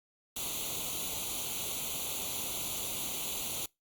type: noise with comb filter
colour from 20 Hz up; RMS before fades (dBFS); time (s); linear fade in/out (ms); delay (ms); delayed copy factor
white; -36; 0.36-3.66; 5; 0.29; +0.9
effects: noise-tail reverb RT60 0.2 s tail -25 dB re dry + Opus 48 kbps